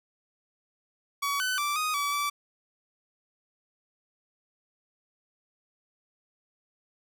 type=tone with pitch steps; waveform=sawtooth; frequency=1132 / 1508 / 1169 / 1246 / 1146 / 1158 Hz; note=C#6 / F#6 / D6 / D#6 / D6 / D6; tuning=+36 / +32 / -8 / +2 / -43 / -25 cents; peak=-23 dBFS; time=1.22-2.3 s; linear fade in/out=10 ms; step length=180 ms; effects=none